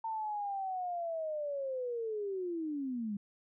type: linear sweep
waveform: sine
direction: down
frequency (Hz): 904 to 196.8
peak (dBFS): -34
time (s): 0.04-3.17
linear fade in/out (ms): 5
effects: none